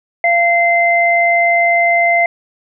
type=tone pair together; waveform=sine; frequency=687.8 / 2073 Hz; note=F5 / C7; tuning=-27 / -17 cents; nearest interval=octave + perfect fifth; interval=1910 cents; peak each=-12 dBFS; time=0.24-2.26 s; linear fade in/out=2 ms; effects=none